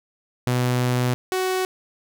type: tone pair in turn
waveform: sawtooth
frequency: 124.4 / 372.8 Hz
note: B2 / F#4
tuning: +13 / +13 cents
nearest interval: octave + perfect fifth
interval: 1900 cents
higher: second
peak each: -15 / -17 dBFS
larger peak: first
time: 0.47-1.14 / 1.32-1.65 s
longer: first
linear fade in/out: 0 ms
effects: none